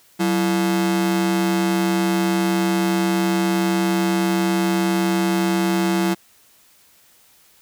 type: ring-modulated tone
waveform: 45% pulse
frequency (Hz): 261.6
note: C4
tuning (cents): 0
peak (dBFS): -14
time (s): 0.19-6.15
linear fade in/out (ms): 20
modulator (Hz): 74.6
effects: white hiss -54 dBFS RMS until 7.61 s